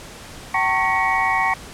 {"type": "tone cluster", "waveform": "sine", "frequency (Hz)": [766, 904, 1102, 1909, 2232], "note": ["G5", "A5", "C#6", "A#6", "C#7"], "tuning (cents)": [-40, 47, -11, 41, 11], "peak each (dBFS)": -23, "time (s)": [0.54, 1.54], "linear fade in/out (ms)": 5, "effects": ["pink hiss -38 dBFS RMS until 1.73 s", "low-pass 10000 Hz 12 dB/octave"]}